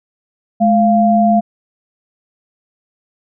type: tone pair together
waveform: sine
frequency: 212.4 / 693.7 Hz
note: G#3 / F5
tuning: +39 / -12 cents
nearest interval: octave + minor sixth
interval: 2049 cents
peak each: -11 dBFS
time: 0.6-1.41 s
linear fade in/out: 20 ms
effects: none